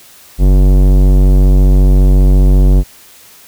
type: tone with tanh clipping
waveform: sine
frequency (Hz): 47.33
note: F#1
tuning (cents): +40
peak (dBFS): -6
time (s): 0.38-2.84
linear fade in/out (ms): 50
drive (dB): 18
effects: white hiss -40 dBFS RMS until 3.47 s